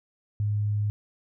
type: tone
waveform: sine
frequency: 104.2 Hz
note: G#2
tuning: 6 cents sharp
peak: -23 dBFS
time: 0.4-0.9 s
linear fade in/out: 0 ms
effects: none